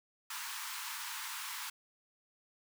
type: high-pass noise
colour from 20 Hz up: pink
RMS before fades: -42 dBFS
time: 0.3-1.7 s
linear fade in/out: 5 ms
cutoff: 880 Hz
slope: 96 dB/octave
effects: none